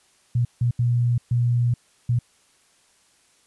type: tone bursts at uneven times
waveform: sine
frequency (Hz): 120.5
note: B2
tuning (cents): -42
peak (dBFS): -17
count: 5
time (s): 0.35-0.45 / 0.61-0.71 / 0.79-1.18 / 1.31-1.74 / 2.09-2.19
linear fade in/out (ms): 5
effects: white hiss -60 dBFS RMS until 3.46 s + resampled to 24000 Hz